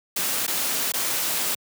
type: noise with dropouts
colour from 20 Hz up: white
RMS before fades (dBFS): -25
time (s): 0.16-1.55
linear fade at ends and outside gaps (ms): 5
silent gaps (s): 0.467-0.477 / 0.921-0.937
effects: high-pass 150 Hz 12 dB/octave